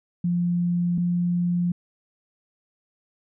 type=tone pair in turn; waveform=sine; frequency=174.61 / 175.27 Hz; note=F3 / F3; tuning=0 / +6 cents; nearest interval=unison; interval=6 cents; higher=second; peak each=-20 dBFS; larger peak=neither; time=0.24-0.98 / 0.98-1.72 s; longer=neither; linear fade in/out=5 ms; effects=none